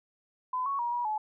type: tone with pitch steps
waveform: sine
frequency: 1012 / 1110 / 952 / 964 / 857 Hz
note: B5 / C#6 / A#5 / B5 / A5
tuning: +42 / +2 / +36 / -42 / -46 cents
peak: -28 dBFS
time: 0.53-1.18 s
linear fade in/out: 5 ms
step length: 130 ms
effects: none